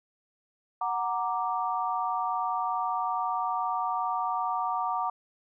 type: chord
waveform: sine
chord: Gb augmented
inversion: none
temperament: equal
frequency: 740 / 932.3 / 1174.7 Hz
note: Gb5 / Bb5 / D6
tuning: 0 / 0 / 0 cents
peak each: -31 dBFS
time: 0.81-5.1 s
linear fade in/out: 5 ms
effects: none